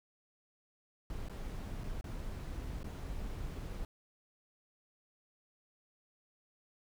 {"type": "noise with dropouts", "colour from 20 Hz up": "brown", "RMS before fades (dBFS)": -41, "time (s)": [1.1, 3.85], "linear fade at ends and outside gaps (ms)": 1, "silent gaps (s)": [[1.286, 1.296], [1.836, 1.84], [2.011, 2.041], [2.831, 2.843]], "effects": []}